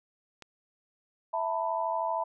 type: click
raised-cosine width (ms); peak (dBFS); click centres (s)
0.2; -28; 0.423
type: chord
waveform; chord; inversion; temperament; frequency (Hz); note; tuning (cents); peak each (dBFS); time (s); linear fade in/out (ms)
sine; E suspended fourth; none; equal with one note detuned; 659.3 / 894.9 / 987.8; E5 / A5 / B5; 0 / +29 / 0; -32; 1.33-2.24; 10
effects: none